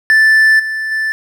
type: tone with level steps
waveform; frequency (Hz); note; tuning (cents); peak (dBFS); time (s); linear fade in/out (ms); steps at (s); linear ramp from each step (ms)
triangle; 1760; A6; 0; -4 / -15 / -12; 0.1-1.12; 0; 0.59 / 0.91; 10
effects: none